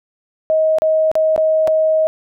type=tone with dropouts; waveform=sine; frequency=631 Hz; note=D#5; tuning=24 cents sharp; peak=-11 dBFS; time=0.5-2.07 s; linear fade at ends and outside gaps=0 ms; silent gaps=0.785-0.82 / 1.115-1.154 / 1.362-1.378 / 1.674-1.679 s; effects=none